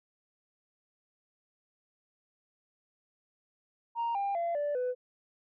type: tone with pitch steps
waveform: sine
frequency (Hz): 932.3 / 797.7 / 682.5 / 583.9 / 499.6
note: A#5 / G5 / F5 / D5 / B4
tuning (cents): 0 / +30 / -40 / -10 / +20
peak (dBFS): -27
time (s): 3.95-4.95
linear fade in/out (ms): 50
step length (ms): 200
effects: tanh soft clip ceiling -27 dBFS